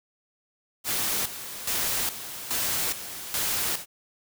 white noise with tremolo, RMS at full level -27 dBFS, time 0.84-3.86 s, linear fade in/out 50 ms, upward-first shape square, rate 1.2 Hz, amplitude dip 70%, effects none

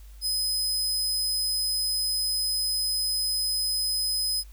sawtooth tone, 5040 Hz, D#8, 21 cents sharp, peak -22 dBFS, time 0.21-4.44 s, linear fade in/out 50 ms, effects added 50 Hz sine -43 dBFS peak until 4.52 s + white hiss -59 dBFS RMS until 4.52 s

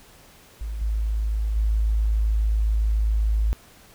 sine tone with level steps, 53.7 Hz, A1, 41 cents flat, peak -27 / -21 / -18 dBFS, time 0.61-3.53 s, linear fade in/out 0 ms, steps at 0.81 / 1.56 s, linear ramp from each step 5 ms, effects pink hiss -51 dBFS RMS until 3.94 s

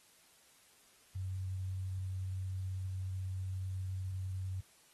sine tone with quantisation, 94 Hz, F#2, 28 cents sharp, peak -36 dBFS, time 1.15-4.61 s, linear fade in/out 10 ms, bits 11, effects white hiss -65 dBFS RMS until 4.93 s + AAC 32 kbps

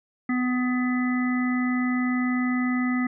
harmonic tone with a mistuned harmonic, 250.4 Hz, B3, 24 cents sharp, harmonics 1 / 3 / 5 / 7 / 8, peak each -22 / -38 / -34 / -40 / -32 dBFS, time 0.29-3.07 s, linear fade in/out 5 ms, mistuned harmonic 7, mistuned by -16 cents, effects none

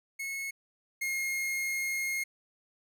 45% pulse tone pair in turn, 2184 / 2144 Hz, C#7 / C7, -26 / +42 cents, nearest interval unison, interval 32 cents, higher first, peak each -34 / -30 dBFS, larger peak second, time 0.19-0.51 / 1.01-2.24 s, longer second, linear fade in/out 10 ms, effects none

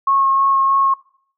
sine tone with vibrato, 1088 Hz, C#6, 33 cents flat, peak -12 dBFS, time 0.07-0.94 s, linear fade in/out 5 ms, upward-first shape sine, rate 3.2 Hz, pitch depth 11 cents each way, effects noise-tail reverb RT60 0.6 s tail -21 dB re dry

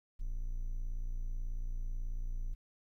triangle tone, 29.14 Hz, A#0, in tune, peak -32 dBFS, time 0.19-2.55 s, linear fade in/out 20 ms, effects 12-bit

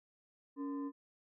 sine tone with frequency modulation, 280.9 Hz, C#4, 23 cents sharp, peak -37 dBFS, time 0.56-0.92 s, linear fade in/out 50 ms, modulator 745 Hz, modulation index 0.48, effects none

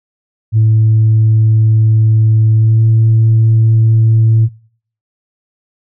sine tone with pitch glide, 110 to 111.92 Hz, A2 to A2, 0 to +30 cents, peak -4 dBFS, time 0.52-4.49 s, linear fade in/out 50 ms, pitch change +30 cents, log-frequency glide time 2.55-2.81 s, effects noise-tail reverb RT60 0.6 s tail -26 dB re dry + tanh soft clip ceiling -3 dBFS

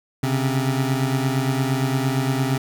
25% pulse beating tone pair, 130.81 / 139.51 Hz, C3 / C#3, 0 / +11 cents, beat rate 8.7 Hz, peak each -17 / -21 dBFS, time 0.23-2.58 s, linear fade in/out 5 ms, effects none

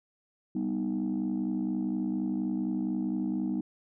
sine chord, G augmented, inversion none, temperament equal, 196 / 246.9 / 311.1 Hz, G3 / B3 / D#4, 0 / 0 / 0 cents, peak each -31 dBFS, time 0.55-3.61 s, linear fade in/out 5 ms, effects tanh soft clip ceiling -23 dBFS

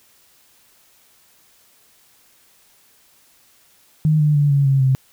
sine tone with pitch steps, 154.6 / 149.77 / 145.08 / 140.55 / 136.15 / 131.89 Hz, D#3 / D3 / D3 / C#3 / C#3 / C3, -11 / +34 / -21 / +24 / -31 / +14 cents, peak -12 dBFS, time 4.05-4.95 s, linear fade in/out 0 ms, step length 150 ms, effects white hiss -55 dBFS RMS until 5.12 s

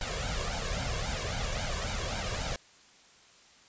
pink noise with flanger, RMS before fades -33 dBFS, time 0.01-2.56 s, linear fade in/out 2 ms, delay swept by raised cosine 1.3 to 1.83 ms, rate 3.7 Hz, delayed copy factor +0.8, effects white hiss -58 dBFS RMS until 3.68 s + resampled to 16000 Hz

